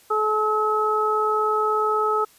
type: harmonic tone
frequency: 429.1 Hz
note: A4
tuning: 43 cents flat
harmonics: 1 / 2 / 3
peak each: -23 / -27 / -21 dBFS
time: 0.1-2.25 s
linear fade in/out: 10 ms
effects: white hiss -54 dBFS RMS until 2.38 s + resampled to 32000 Hz